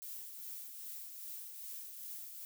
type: noise with tremolo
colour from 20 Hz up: violet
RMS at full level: -45 dBFS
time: 0.02-2.45 s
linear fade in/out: 0 ms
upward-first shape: triangle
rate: 2.5 Hz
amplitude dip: 45%
effects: none